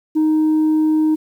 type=tone; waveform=sine; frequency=311.1 Hz; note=D#4; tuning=in tune; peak=-10 dBFS; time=0.15-1.16 s; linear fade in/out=20 ms; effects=tanh soft clip ceiling -11 dBFS + 8-bit